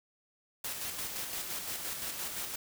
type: noise with tremolo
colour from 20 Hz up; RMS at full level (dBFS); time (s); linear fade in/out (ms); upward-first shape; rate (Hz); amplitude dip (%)
white; -37; 0.64-2.56; 5; square; 5.8; 35
effects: none